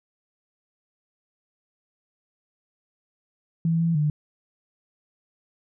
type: tone with pitch steps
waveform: sine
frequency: 164.8 / 166.7 / 149.7 Hz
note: E3 / E3 / D3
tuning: 0 / +20 / +33 cents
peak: -19 dBFS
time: 3.65-4.1 s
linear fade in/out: 2 ms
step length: 150 ms
effects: none